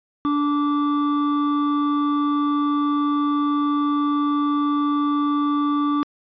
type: tone pair together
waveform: triangle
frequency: 291.3 / 1165.2 Hz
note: D4 / D6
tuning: -14 / -14 cents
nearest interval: 2 octaves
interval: 2400 cents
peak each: -17 / -22 dBFS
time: 0.25-6.03 s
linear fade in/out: 0 ms
effects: resampled to 11025 Hz